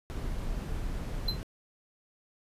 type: noise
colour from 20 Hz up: brown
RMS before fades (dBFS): -34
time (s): 0.1-1.43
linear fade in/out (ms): 0
type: tone with exponential decay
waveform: triangle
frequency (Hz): 4083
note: C8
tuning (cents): -43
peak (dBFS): -24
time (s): 1.28-1.4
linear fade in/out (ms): 5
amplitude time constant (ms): 24
effects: resampled to 32000 Hz